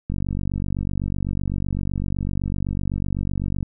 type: click train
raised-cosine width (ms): 5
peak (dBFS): -13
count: 170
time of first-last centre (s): 0.1-3.628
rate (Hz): 47.9
effects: none